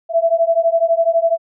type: beating tone pair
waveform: sine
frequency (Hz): 659.3 / 671.3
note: E5 / E5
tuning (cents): 0 / +31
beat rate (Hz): 12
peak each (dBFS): -15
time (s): 0.09-1.38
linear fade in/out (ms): 50
effects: none